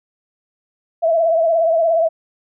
sine tone with vibrato, 659.3 Hz, E5, in tune, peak -12 dBFS, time 1.02-2.09 s, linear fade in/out 20 ms, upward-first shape triangle, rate 17 Hz, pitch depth 72 cents each way, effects none

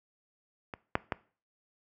clicks, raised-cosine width 0.5 ms, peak -23 / -10 / -14 dBFS, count 3, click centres 0.738 / 0.954 / 1.122 s, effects noise-tail reverb RT60 0.4 s tail -20 dB re dry + high-pass 60 Hz 12 dB/octave

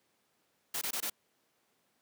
white noise bursts, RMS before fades -35 dBFS, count 4, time 0.74-1.099 s, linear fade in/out 5 ms, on 74 ms, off 21 ms, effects pink hiss -74 dBFS RMS until 2.01 s + high-pass 200 Hz 12 dB/octave

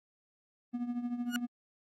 triangle tone with tremolo, 241.8 Hz, B3, 36 cents flat, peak -28 dBFS, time 0.73-1.47 s, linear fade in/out 20 ms, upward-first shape triangle, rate 13 Hz, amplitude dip 75%
30% pulse tone with exponential growth, 1447 Hz, F#6, 39 cents flat, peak -26 dBFS, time 1.26-1.36 s, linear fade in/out 0 ms, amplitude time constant 20 ms
effects AAC 48 kbps

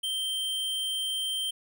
square tone, 3137 Hz, G7, 1 cent sharp, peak -29 dBFS, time 0.03-1.51 s, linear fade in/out 10 ms, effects none

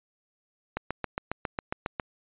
click train, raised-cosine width 0.5 ms, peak -14 dBFS, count 10, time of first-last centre 0.77-1.998 s, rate 7.33 Hz, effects resampled to 8000 Hz

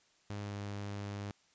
sawtooth tone with pitch glide, 102.6 to 101.48 Hz, G#2 to G#2, -21 to -40 cents, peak -35 dBFS, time 0.3-1.31 s, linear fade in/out 0 ms, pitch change -19 cents, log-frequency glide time 0.43-0.54 s, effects white hiss -69 dBFS RMS until 1.54 s + resampled to 16000 Hz

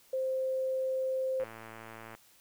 sine tone, 523.3 Hz, C5, in tune, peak -29 dBFS, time 0.13-1.44 s, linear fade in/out 5 ms
click train, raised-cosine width 0.5 ms, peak -31 dBFS, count 85, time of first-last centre 1.4-2.15 s, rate 112 Hz
effects white hiss -62 dBFS RMS until 2.4 s

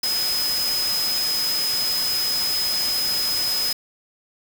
sine tone in noise, 5060 Hz, D#8, 28 cents sharp, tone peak -21 dBFS, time 0.03-3.73 s, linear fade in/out 5 ms, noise white, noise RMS -28 dBFS, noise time 0.03-3.73 s, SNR +4 dB, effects none

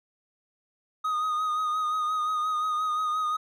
triangle tone with vibrato, 1244 Hz, D#6, 1 cent flat, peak -23 dBFS, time 1.04-3.37 s, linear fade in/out 10 ms, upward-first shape sine, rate 5.7 Hz, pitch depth 32 cents each way, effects none

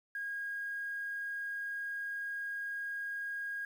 sine tone with quantisation, 1633 Hz, G#6, 30 cents flat, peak -36 dBFS, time 0.15-3.65 s, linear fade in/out 2 ms, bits 10, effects none

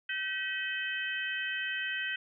harmonic tone with a mistuned harmonic, 513 Hz, C5, 34 cents flat, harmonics 3 / 4 / 5 / 6, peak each -36 / -37 / -38 / -39 dBFS, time 0.09-2.16 s, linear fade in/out 5 ms, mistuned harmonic 4, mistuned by -110 cents, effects none

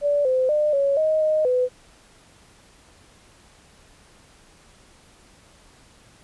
sine tone with pitch steps, 579 / 515 / 601 / 557 / 626 / 620 / 502 Hz, D5 / C5 / D5 / C#5 / D#5 / D#5 / B4, -25 / -28 / +40 / +8 / +10 / -6 / +28 cents, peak -17 dBFS, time 0.01-1.69 s, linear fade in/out 50 ms, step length 240 ms, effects pink hiss -53 dBFS RMS until 6.23 s + resampled to 24000 Hz

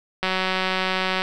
click train, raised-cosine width 0.3 ms, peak -7 dBFS, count 186, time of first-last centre 0.23-1.219 s, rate 187 Hz, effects none

